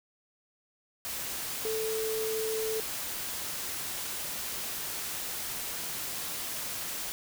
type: tone in noise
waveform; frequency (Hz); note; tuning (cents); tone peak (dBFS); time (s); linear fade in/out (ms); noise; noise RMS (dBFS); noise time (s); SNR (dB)
sine; 440; A4; 0; -30; 1.65-2.8; 0; white; -36; 1.05-7.12; +3
effects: none